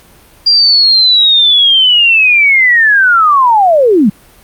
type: linear sweep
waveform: sine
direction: down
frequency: 4802 to 179.7 Hz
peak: -4 dBFS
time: 0.46-4.1 s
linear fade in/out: 10 ms
effects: pink hiss -42 dBFS RMS until 4.43 s + Opus 48 kbps